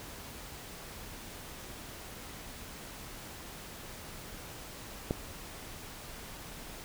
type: click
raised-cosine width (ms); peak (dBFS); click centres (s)
2; -16; 5.109
effects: pink hiss -46 dBFS RMS until 6.84 s